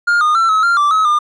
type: tone with pitch steps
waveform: triangle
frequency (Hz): 1411 / 1225 / 1345 / 1285 / 1388 / 1169 / 1281 / 1205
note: F6 / D#6 / E6 / E6 / F6 / D6 / E6 / D6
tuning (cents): +17 / -27 / +34 / -45 / -11 / -8 / -50 / +44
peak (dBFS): -8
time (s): 0.07-1.19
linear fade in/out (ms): 10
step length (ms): 140
effects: resampled to 24000 Hz